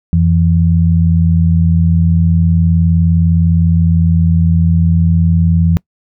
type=tone pair together; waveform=sine; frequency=87.25 / 166.9 Hz; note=F2 / E3; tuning=-1 / +22 cents; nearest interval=major seventh; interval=1123 cents; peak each=-10 dBFS; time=0.13-5.77 s; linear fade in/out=0 ms; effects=noise-tail reverb RT60 0.1 s tail -25 dB re dry